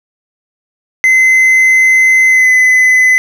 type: tone with pitch glide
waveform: triangle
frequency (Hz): 2052 to 2021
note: C7 to B6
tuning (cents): -34 to +39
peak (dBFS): -3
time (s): 1.04-3.18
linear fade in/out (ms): 0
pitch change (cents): -27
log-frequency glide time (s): 2.28-2.52
effects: none